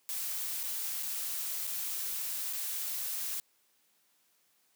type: noise with dropouts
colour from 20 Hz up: blue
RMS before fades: -36 dBFS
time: 0.09-3.4 s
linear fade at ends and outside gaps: 0 ms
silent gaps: 0.632-0.636 / 1.026-1.031 / 1.67-1.674 / 2.528-2.533 s
effects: white hiss -71 dBFS RMS until 4.75 s + high-pass 150 Hz 12 dB/octave